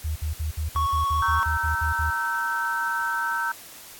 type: tone bursts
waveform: sine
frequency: 77.5 Hz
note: D#2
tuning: 6 cents flat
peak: -24 dBFS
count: 12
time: 0.04-2.107 s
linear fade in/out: 10 ms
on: 120 ms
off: 57 ms
type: tone with vibrato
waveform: triangle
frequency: 1108.7 Hz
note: C#6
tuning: in tune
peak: -20 dBFS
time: 0.76-1.43 s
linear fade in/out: 0 ms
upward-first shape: square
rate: 18 Hz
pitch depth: 12 cents each way
type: chord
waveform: sine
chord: E diminished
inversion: second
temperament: equal with one note detuned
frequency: 932.3 / 1318.5 / 1541.9 Hz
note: Bb5 / E6 / G6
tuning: 0 / 0 / -29 cents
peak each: -29 / -29 / -26 dBFS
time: 1.22-3.52 s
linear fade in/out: 5 ms
effects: white hiss -44 dBFS RMS until 3.99 s + AAC 64 kbps